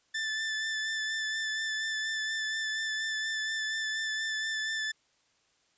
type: tone with vibrato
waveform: sawtooth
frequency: 1760 Hz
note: A6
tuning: in tune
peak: -27 dBFS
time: 0.14-4.92 s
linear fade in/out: 10 ms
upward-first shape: sine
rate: 4.2 Hz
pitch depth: 19 cents each way
effects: white hiss -70 dBFS RMS until 5.77 s + resampled to 16000 Hz